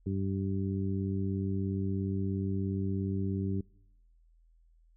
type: harmonic tone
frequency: 97 Hz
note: G2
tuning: 18 cents flat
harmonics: 1 / 2 / 3 / 4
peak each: -32 / -34 / -38 / -40 dBFS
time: 0.06-3.61 s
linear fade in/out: 5 ms
effects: noise-tail reverb RT60 0.9 s tail -26 dB re dry + added 41 Hz sine -60 dBFS peak until 4.96 s